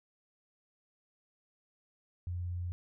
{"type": "tone", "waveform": "sine", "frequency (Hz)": 88.3, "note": "F2", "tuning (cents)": 20, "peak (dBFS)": -34, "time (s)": [2.27, 2.72], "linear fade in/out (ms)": 0, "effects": []}